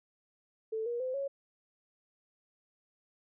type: tone with pitch steps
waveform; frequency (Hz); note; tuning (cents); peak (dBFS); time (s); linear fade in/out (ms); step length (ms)
sine; 441.7 / 476.1 / 513.3 / 553.3; A4 / A#4 / C5 / C#5; +7 / +37 / -33 / -3; -32; 0.72-1.28; 10; 140
effects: none